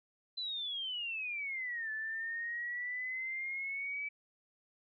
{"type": "exponential two-way sweep", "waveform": "sine", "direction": "down then up", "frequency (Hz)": [4063, 1739, 2306], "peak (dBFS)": -36, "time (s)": [0.37, 4.09], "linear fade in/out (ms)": 10, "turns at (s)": 1.91, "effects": []}